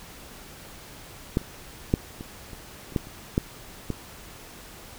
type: clicks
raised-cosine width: 3 ms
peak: -8 / -30 / -6 / -23 / -28 / -30 / -10 / -29 / -8 / -14 dBFS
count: 10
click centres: 1.371 / 1.415 / 1.939 / 2.209 / 2.532 / 2.923 / 2.962 / 3.071 / 3.379 / 3.903 s
effects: pink hiss -45 dBFS RMS until 4.98 s